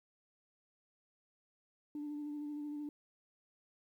sine tone with vibrato, 295 Hz, D4, 8 cents sharp, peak -38 dBFS, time 1.95-2.89 s, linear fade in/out 2 ms, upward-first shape sine, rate 13 Hz, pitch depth 22 cents each way, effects tanh soft clip ceiling -36 dBFS + 12-bit

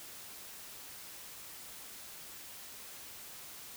silence, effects white hiss -49 dBFS RMS until 3.76 s

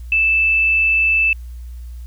sine tone, 2637 Hz, E7, in tune, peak -12 dBFS, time 0.12-1.33 s, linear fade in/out 2 ms, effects added 60 Hz sine -29 dBFS peak until 2.06 s + white hiss -55 dBFS RMS until 2.06 s

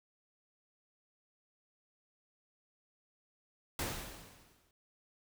pink noise with exponential decay, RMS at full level -35 dBFS, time 3.79-4.71 s, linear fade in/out 2 ms, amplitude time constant 200 ms, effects none

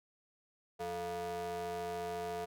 square ring-modulated tone, 130 Hz, C3, 11 cents flat, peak -35 dBFS, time 0.79-2.46 s, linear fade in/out 20 ms, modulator 567 Hz, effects none

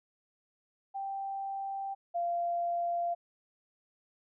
sine tone pair in turn, 784 / 690.8 Hz, G5 / F5, 0 / -19 cents, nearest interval major second, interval 219 cents, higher first, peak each -34 / -29 dBFS, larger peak second, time 0.94-1.95 / 2.14-3.15 s, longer neither, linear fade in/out 20 ms, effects none

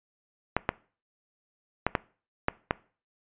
clicks, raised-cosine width 0.5 ms, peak -8 dBFS, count 6, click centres 0.566 / 0.691 / 1.866 / 1.952 / 2.484 / 2.709 s, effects noise-tail reverb RT60 0.4 s tail -21 dB re dry + resampled to 8000 Hz

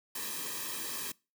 white noise with comb filter, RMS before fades -38 dBFS, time 0.15-1.12 s, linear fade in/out 5 ms, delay 1.4 ms, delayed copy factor -0.9, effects noise-tail reverb RT60 0.3 s tail -24 dB re dry

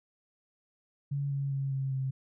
sine tone with pitch steps, 141.1 / 139 / 136.92 / 134.88 / 132.87 Hz, C#3 / C#3 / C#3 / C#3 / C3, +31 / +5 / -21 / -47 / +27 cents, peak -29 dBFS, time 1.11-2.11 s, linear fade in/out 10 ms, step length 200 ms, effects none

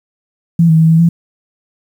sine tone with pitch steps, 167.7 / 160.2 / 161.4 / 162.6 / 168.3 Hz, E3 / E3 / E3 / E3 / E3, +30 / -49 / -36 / -23 / +36 cents, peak -5 dBFS, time 0.59-1.09 s, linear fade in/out 5 ms, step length 100 ms, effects 7-bit

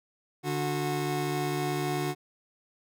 25% pulse tone pair together, 146.83 / 365.1 Hz, D3 / F#4, 0 / -23 cents, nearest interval octave + major third, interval 1577 cents, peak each -27 dBFS, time 0.43-2.15 s, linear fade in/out 50 ms, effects none

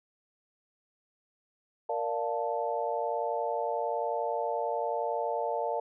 sine chord, Bb major seventh, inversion none, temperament equal, 466.2 / 587.3 / 698.5 / 880 Hz, Bb4 / D5 / F5 / A5, 0 / 0 / 0 / 0 cents, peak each -34 dBFS, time 1.89-5.8 s, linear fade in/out 5 ms, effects none

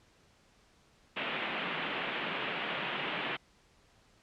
white band-pass noise, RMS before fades -36 dBFS, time 1.16-3.37 s, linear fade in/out 10 ms, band 140 to 3200 Hz, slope 48 dB/octave, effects pink hiss -65 dBFS RMS until 4.22 s + low-pass 7000 Hz 12 dB/octave

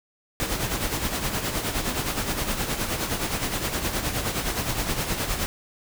pink noise with tremolo, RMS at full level -25 dBFS, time 0.4-5.46 s, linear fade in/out 0 ms, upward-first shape sine, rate 9.6 Hz, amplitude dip 55%, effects none

